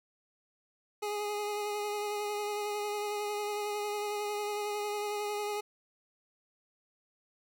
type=tone with vibrato; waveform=25% pulse; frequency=415.3 Hz; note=G#4; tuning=in tune; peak=-29 dBFS; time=1.02-5.61 s; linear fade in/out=10 ms; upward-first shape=sine; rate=11 Hz; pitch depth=19 cents each way; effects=none